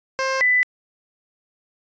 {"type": "tone pair in turn", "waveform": ["15% pulse", "sine"], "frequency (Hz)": [530, 1994.1], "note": ["C5", "B6"], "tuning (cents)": [22, 16], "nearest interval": "octave + major seventh", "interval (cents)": 2294, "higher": "second", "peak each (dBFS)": -14, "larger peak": "neither", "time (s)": [[0.19, 0.41], [0.41, 0.63]], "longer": "neither", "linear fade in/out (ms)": 0, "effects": ["resampled to 16000 Hz"]}